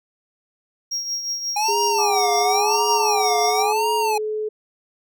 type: tone with tremolo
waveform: triangle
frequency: 5600 Hz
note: F8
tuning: 4 cents sharp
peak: -20 dBFS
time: 0.91-3.63 s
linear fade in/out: 10 ms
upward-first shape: triangle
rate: 5.6 Hz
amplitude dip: 60%
type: tone with vibrato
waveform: square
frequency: 815 Hz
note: G#5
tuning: 33 cents flat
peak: -20 dBFS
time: 1.56-4.18 s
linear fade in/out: 5 ms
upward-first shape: sine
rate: 0.95 Hz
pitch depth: 250 cents each way
type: tone with pitch glide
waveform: sine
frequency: 410 to 429.1 Hz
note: G#4 to A4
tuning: -22 to -43 cents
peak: -22 dBFS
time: 1.68-4.49 s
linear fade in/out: 10 ms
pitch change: +79 cents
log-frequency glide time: 1.88-3.91 s
type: chord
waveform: sine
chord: Gb augmented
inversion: none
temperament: equal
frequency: 740 / 932.3 / 1174.7 Hz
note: Gb5 / Bb5 / D6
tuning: 0 / 0 / 0 cents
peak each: -30 / -27 / -27 dBFS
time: 1.98-3.73 s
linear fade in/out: 10 ms
effects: none